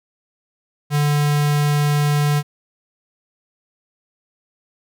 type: tone with notch filter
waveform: square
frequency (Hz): 146.83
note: D3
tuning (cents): 0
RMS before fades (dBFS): -17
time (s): 0.9-2.43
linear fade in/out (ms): 50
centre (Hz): 360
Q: 1.6
effects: none